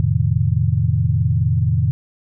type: chord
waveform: sine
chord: F dominant seventh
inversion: none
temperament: equal with one note detuned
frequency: 87.31 / 111.79 / 130.81 / 155.56 Hz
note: F2 / A2 / C3 / Eb3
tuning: 0 / +28 / 0 / 0 cents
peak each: -20 / -18 / -20 / -21 dBFS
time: 0-1.91 s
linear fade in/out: 0 ms
effects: none